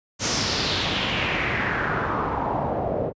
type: noise with low-pass filter sweep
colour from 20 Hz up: pink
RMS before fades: -24 dBFS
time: 0.19-3.13 s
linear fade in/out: 50 ms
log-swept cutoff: 6500 to 520 Hz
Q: 3.1
effects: high-pass 80 Hz 12 dB/octave + resampled to 16000 Hz